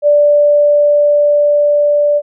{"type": "tone with level ramp", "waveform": "sine", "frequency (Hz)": 586, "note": "D5", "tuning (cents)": -4, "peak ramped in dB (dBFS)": [-5, -8], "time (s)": [0.02, 2.22], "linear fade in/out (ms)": 50, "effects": []}